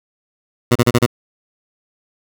15% pulse tone bursts, 121.2 Hz, B2, 32 cents flat, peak -3 dBFS, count 5, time 0.71-1.063 s, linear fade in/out 10 ms, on 45 ms, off 32 ms, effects none

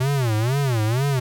square tone with vibrato, 123.47 Hz, B2, in tune, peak -19 dBFS, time 0-1.2 s, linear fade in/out 10 ms, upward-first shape sine, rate 2.1 Hz, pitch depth 250 cents each way, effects none

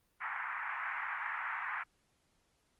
white band-pass noise, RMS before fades -39 dBFS, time 0.2-1.84 s, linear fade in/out 20 ms, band 860 to 2100 Hz, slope 48 dB/octave, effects pink hiss -75 dBFS RMS until 2.79 s + Opus 32 kbps

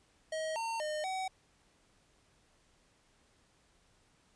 square tone with pitch steps, 633 / 910 / 610 / 756 Hz, D#5 / A#5 / D#5 / F#5, +30 / -42 / -34 / +37 cents, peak -35 dBFS, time 0.32-1.28 s, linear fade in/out 5 ms, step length 240 ms, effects pink hiss -69 dBFS RMS until 4.35 s + resampled to 22050 Hz

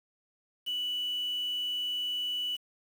sine tone with quantisation, 2960 Hz, F#7, in tune, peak -30 dBFS, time 0.66-2.57 s, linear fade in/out 20 ms, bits 8, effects none

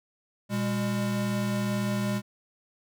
square tone pair together, 120.5 / 202.7 Hz, B2 / G#3, -42 / -42 cents, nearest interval major sixth, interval 900 cents, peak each -32 / -28 dBFS, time 0.49-2.22 s, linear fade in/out 50 ms, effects none

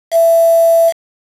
sine tone with quantisation, 665 Hz, E5, 15 cents sharp, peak -6 dBFS, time 0.11-0.93 s, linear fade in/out 50 ms, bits 4, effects resampled to 32000 Hz

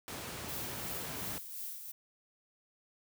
pink noise, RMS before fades -42 dBFS, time 0.08-1.38 s, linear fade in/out 0 ms
violet noise with tremolo, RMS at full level -41 dBFS, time 0.48-1.92 s, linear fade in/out 10 ms, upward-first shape sine, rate 2.8 Hz, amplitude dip 50%
effects high-pass 80 Hz 12 dB/octave

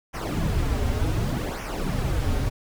brown noise with flanger, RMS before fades -25 dBFS, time 0.13-2.5 s, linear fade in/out 20 ms, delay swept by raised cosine 0.24 to 6.14 ms, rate 0.67 Hz, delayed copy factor -0.75, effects none

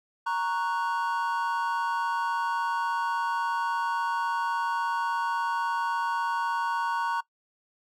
triangle chord, F# major, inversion first, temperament equal, 932.3 / 1108.7 / 1480 Hz, A#5 / C#6 / F#6, 0 / 0 / 0 cents, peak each -26 / -30 / -31 dBFS, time 0.26-7.21 s, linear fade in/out 10 ms, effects noise-tail reverb RT60 0.1 s tail -21 dB re dry

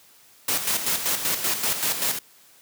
white noise with tremolo, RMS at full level -23 dBFS, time 0.48-2.19 s, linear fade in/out 5 ms, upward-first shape square, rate 5.2 Hz, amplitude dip 55%, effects white hiss -54 dBFS RMS until 2.61 s + high-pass 100 Hz 12 dB/octave

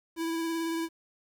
square tone with vibrato, 329.6 Hz, E4, in tune, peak -30 dBFS, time 0.16-0.89 s, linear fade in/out 50 ms, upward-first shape sine, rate 18 Hz, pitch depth 17 cents each way, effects 10-bit

